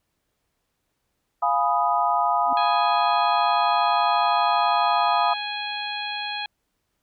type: chord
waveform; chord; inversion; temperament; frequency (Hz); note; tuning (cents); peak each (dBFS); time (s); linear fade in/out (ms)
sine; F half-diminished seventh; none; equal; 698.5 / 830.6 / 987.8 / 1244.5; F5 / Ab5 / Cb6 / Eb6; 0 / 0 / 0 / 0; -24; 1.42-5.34; 10
type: tone with exponential growth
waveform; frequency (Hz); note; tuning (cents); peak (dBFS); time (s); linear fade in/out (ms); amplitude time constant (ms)
sine; 266.3; C4; +31; -30; 2.42-2.53; 1; 22
type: harmonic tone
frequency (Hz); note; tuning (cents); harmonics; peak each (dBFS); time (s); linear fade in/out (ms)
830.6; G#5; 0; 1 / 2 / 3 / 4 / 5; -32 / -35 / -33 / -33 / -35; 2.57-6.46; 2
effects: pink hiss -75 dBFS RMS until 7.02 s